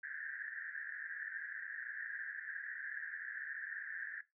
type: band-pass noise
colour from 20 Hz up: white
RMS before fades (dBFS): -45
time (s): 0.03-4.21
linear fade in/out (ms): 5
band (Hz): 1600 to 1800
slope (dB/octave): 96
effects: noise-tail reverb RT60 0.2 s tail -17 dB re dry